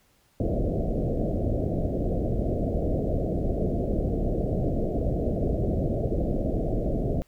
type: low-pass noise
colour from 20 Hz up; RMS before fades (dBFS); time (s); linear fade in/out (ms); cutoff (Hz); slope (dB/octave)
pink; -26; 0.4-7.22; 0; 690; 96
effects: pink hiss -64 dBFS RMS until 7.27 s